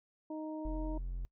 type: harmonic tone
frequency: 311.1 Hz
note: D#4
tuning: in tune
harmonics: 1 / 2 / 3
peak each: -39 / -45 / -49 dBFS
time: 0.3-0.98 s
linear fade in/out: 5 ms
type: tone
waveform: triangle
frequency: 44 Hz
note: F1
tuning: 14 cents sharp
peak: -34 dBFS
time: 0.65-1.25 s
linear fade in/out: 0 ms
effects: noise-tail reverb RT60 0.1 s tail -23 dB re dry